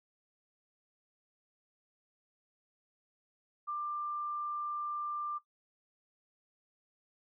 sine tone, 1188 Hz, D6, 20 cents sharp, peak -34 dBFS, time 3.67-5.39 s, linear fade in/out 20 ms, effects noise-tail reverb RT60 0.1 s tail -18 dB re dry

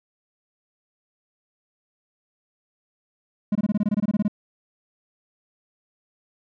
triangle tone bursts, 207.7 Hz, G#3, in tune, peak -16 dBFS, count 14, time 3.52-4.281 s, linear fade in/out 5 ms, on 33 ms, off 23 ms, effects none

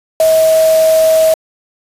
sine tone in noise, 640 Hz, D#5, 49 cents sharp, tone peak -6 dBFS, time 0.2-1.34 s, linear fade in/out 2 ms, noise white, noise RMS -22 dBFS, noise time 0.2-1.34 s, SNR +13 dB, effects resampled to 32000 Hz

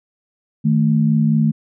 sine tone pair together, 155.9 / 220.5 Hz, D#3 / A3, +4 / +4 cents, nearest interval tritone, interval 600 cents, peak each -15 dBFS, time 0.64-1.52 s, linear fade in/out 20 ms, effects none

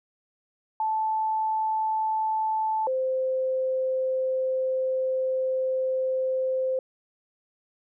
sine tone pair in turn, 875 / 520.3 Hz, A5 / C5, -10 / -10 cents, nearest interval major sixth, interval 900 cents, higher first, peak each -23 dBFS, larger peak neither, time 0.8-2.87 / 2.87-6.79 s, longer second, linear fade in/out 2 ms, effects none

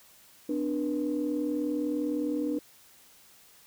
sine tone cluster, 257.1 / 297 / 483.3 Hz, C4 / D4 / B4, -30 / +20 / -38 cents, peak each -34 / -28 / -34 dBFS, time 0.49-2.59 s, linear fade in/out 5 ms, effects tanh soft clip ceiling -19 dBFS + white hiss -57 dBFS RMS until 3.66 s

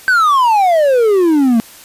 triangle exponential sweep, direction down, 1561 to 220 Hz, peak -6 dBFS, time 0.08-1.6 s, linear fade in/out 0 ms, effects white hiss -38 dBFS RMS until 1.84 s + resampled to 32000 Hz

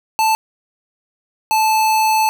square tone pair in turn, 880 / 873.4 Hz, A5 / A5, 0 / -13 cents, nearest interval unison, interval 13 cents, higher first, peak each -13 dBFS, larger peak neither, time 0.19-0.35 / 1.51-2.29 s, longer second, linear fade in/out 0 ms, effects none

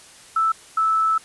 sine tone pair in turn, 1318.5 / 1311 Hz, E6 / E6, 0 / -10 cents, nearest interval unison, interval 10 cents, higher first, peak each -16 / -16 dBFS, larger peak neither, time 0.36-0.52 / 0.77-1.18 s, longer second, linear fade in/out 5 ms, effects white hiss -46 dBFS RMS until 1.24 s + resampled to 24000 Hz

